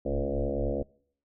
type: tone with frequency modulation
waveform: sine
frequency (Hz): 280.1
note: C#4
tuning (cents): +18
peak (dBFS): -26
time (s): 0.05-0.83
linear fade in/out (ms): 10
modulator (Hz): 69.5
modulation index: 4.6
effects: noise-tail reverb RT60 0.6 s tail -24 dB re dry